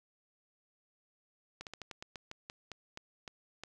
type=slowing click train; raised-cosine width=0.2 ms; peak=-26 dBFS; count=13; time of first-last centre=1.61-3.636 s; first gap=58 ms; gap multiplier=1.18; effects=none